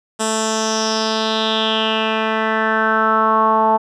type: tone with low-pass filter sweep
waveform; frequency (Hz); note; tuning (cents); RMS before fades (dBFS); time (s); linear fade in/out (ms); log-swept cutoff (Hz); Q
10% pulse; 220; A3; 0; -17; 0.19-3.78; 20; 8400 to 890; 4.8
effects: none